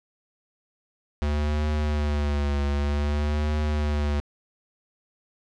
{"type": "tone with vibrato", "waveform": "square", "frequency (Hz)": 73.42, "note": "D2", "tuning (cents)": 0, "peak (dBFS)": -23, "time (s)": [1.22, 4.2], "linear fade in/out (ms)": 0, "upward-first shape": "triangle", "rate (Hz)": 0.53, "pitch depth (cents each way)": 58, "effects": ["low-pass 5000 Hz 12 dB/octave"]}